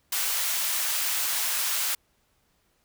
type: high-pass noise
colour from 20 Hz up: white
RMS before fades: -27 dBFS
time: 0.12-1.95 s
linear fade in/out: 5 ms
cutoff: 880 Hz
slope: 12 dB/octave
effects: pink hiss -69 dBFS RMS until 2.84 s